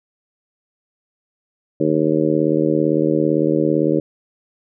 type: harmonic tone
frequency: 77.78 Hz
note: D#2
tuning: in tune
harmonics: 2 / 3 / 4 / 5 / 6 / 7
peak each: -23 / -24 / -18 / -21 / -22 / -23 dBFS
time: 1.8-4 s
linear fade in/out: 5 ms
effects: none